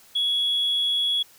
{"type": "tone", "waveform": "sine", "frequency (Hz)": 3357, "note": "G#7", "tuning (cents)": 18, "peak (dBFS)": -19, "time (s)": [0.15, 1.23], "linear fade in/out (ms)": 10, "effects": ["tanh soft clip ceiling -17 dBFS", "white hiss -53 dBFS RMS until 1.38 s"]}